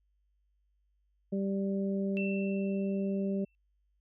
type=harmonic tone; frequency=196 Hz; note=G3; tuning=in tune; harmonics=1 / 2 / 3; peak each=-30 / -36 / -40 dBFS; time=1.32-3.45 s; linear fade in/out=10 ms
type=tone with exponential decay; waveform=sine; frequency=2678 Hz; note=E7; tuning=27 cents sharp; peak=-35 dBFS; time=2.17-3.55 s; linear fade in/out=0 ms; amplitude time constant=300 ms
effects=added 50 Hz sine -70 dBFS peak until 4 s